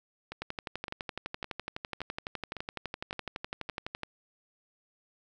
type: two click trains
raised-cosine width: 0.3 ms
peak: -19 / -23 dBFS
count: 44 / 7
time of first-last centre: 0.42-4.033 / 0.32-3.691 s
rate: 11.9 / 1.78 Hz
effects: none